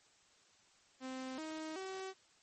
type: tone with pitch steps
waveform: sawtooth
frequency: 260 / 314.6 / 380.7 Hz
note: C4 / D#4 / F#4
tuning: -11 / +19 / +49 cents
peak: -38 dBFS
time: 1-2.14 s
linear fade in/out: 50 ms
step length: 380 ms
effects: white hiss -68 dBFS RMS until 2.42 s + MP3 32 kbps